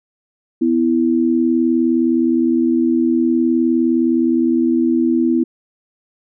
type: tone pair together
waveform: sine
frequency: 250.5 / 330 Hz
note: B3 / E4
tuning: +25 / +2 cents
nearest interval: perfect fourth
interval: 477 cents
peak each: -15 dBFS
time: 0.61-5.44 s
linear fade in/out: 10 ms
effects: none